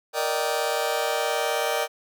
sawtooth chord, Eb major seventh, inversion second, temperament just, 466.7 / 583.4 / 622.3 / 777.8 Hz, Bb4 / D5 / Eb5 / G5, +2 / -12 / 0 / -14 cents, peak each -25 dBFS, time 0.13-1.88 s, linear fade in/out 50 ms, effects none

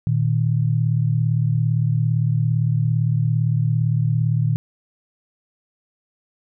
sine tone pair together, 116.54 / 154.18 Hz, A#2 / D#3, 0 / -15 cents, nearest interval perfect fourth, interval 485 cents, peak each -18 / -20 dBFS, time 0.07-4.56 s, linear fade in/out 0 ms, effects none

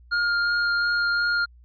square tone with vibrato, 1412 Hz, F6, 19 cents sharp, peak -21 dBFS, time 0.11-1.46 s, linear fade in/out 20 ms, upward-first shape sine, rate 2.8 Hz, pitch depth 10 cents each way, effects added 60 Hz sine -48 dBFS peak until 1.64 s + resampled to 11025 Hz

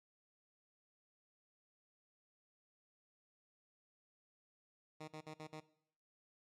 10% pulse tone bursts, 155.2 Hz, D#3, 4 cents flat, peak -39 dBFS, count 5, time 5-5.604 s, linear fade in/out 10 ms, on 80 ms, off 51 ms, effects noise-tail reverb RT60 0.7 s tail -19 dB re dry + low-pass 7000 Hz 12 dB/octave

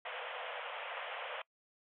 pink band-pass noise, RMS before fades -43 dBFS, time 0.05-1.42 s, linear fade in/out 5 ms, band 480 to 3300 Hz, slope 96 dB/octave, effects noise-tail reverb RT60 0.1 s tail -24 dB re dry

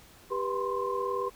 sine tone cluster, 394.6 / 489.3 / 1020 / 1058 Hz, G4 / B4 / C6 / C6, +11 / -16 / -44 / +19 cents, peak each -33 / -33 / -38 / -33 dBFS, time 0.3-1.3 s, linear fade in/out 20 ms, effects pink hiss -55 dBFS RMS until 1.35 s

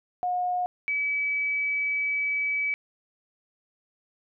sine tone pair in turn, 721 / 2289 Hz, F#5 / D7, -45 / -45 cents, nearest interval octave + minor sixth, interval 2000 cents, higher second, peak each -24 dBFS, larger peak neither, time 0.23-0.66 / 0.88-2.74 s, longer second, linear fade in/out 0 ms, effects none

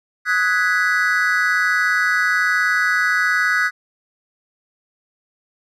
triangle chord, G# minor seventh, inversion second, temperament equal with one note detuned, 1262.6 / 1480 / 1661.2 / 1975.5 Hz, D#6 / F#6 / G#6 / B6, +25 / 0 / 0 / 0 cents, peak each -22 / -17 / -19 / -20 dBFS, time 0.25-3.71 s, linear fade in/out 50 ms, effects none

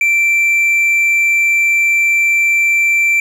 triangle tone, 2345 Hz, D7, 3 cents flat, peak -8 dBFS, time 0.01-3.2 s, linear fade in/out 2 ms, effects none

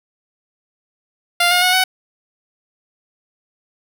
10% pulse tone with pitch steps, 698.5 / 714.4 / 730.7 / 747.3 Hz, F5 / F5 / F#5 / F#5, 0 / +39 / -22 / +17 cents, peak -4 dBFS, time 1.4-1.84 s, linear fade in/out 5 ms, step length 110 ms, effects none

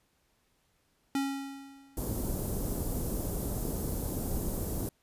square tone with exponential decay, 274.7 Hz, C#4, 16 cents flat, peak -27 dBFS, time 1.15-2.17 s, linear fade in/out 2 ms, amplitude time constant 220 ms
pink band-stop noise, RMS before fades -33 dBFS, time 1.97-4.89 s, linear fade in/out 2 ms, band 470 to 12000 Hz, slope 12 dB/octave
effects pink hiss -72 dBFS RMS until 5.02 s + resampled to 32000 Hz

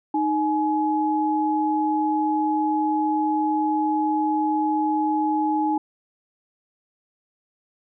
sine tone pair together, 309 / 844.2 Hz, D#4 / G#5, -12 / +28 cents, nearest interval octave + perfect fourth, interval 1740 cents, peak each -22 dBFS, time 0.14-5.78 s, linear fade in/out 5 ms, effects none

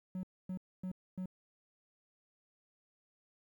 triangle tone bursts, 185 Hz, F#3, in tune, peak -35 dBFS, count 4, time 0.15-1.258 s, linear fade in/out 2 ms, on 82 ms, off 260 ms, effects 12-bit

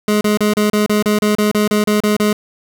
25% pulse tone bursts, 210 Hz, G#3, 19 cents sharp, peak -8 dBFS, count 14, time 0.08-2.329 s, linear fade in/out 2 ms, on 130 ms, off 33 ms, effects 8-bit

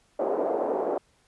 white band-pass noise, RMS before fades -27 dBFS, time 0.19-0.98 s, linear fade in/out 5 ms, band 330 to 660 Hz, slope 24 dB/octave, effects pink hiss -65 dBFS RMS until 1.27 s + resampled to 24000 Hz

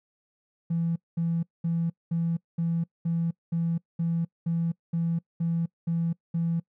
triangle tone bursts, 167.3 Hz, E3, 26 cents sharp, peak -20 dBFS, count 13, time 0.7-6.6 s, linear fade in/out 10 ms, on 260 ms, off 210 ms, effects noise-tail reverb RT60 0.1 s tail -26 dB re dry + tanh soft clip ceiling -21 dBFS

